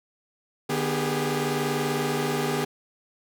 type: tone cluster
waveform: sawtooth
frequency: 149.9 / 244.2 / 394.1 / 414.6 Hz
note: D3 / B3 / G4 / G#4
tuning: +36 / -19 / +9 / -3 cents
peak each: -26 dBFS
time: 0.69-2.65 s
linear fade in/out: 10 ms
effects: none